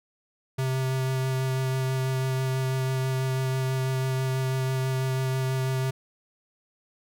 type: tone with vibrato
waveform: square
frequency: 131.2 Hz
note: C3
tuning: 5 cents sharp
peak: -25 dBFS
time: 0.58-5.91 s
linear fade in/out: 10 ms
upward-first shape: sine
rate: 6.1 Hz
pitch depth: 11 cents each way
effects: none